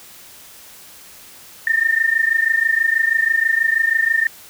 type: tone pair together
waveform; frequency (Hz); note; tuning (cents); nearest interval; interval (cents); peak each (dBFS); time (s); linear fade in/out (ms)
sine; 1798 / 1824.2; A6 / A#6; +37 / -38; unison; 25; -17; 1.67-4.27; 2
effects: white hiss -42 dBFS RMS until 4.49 s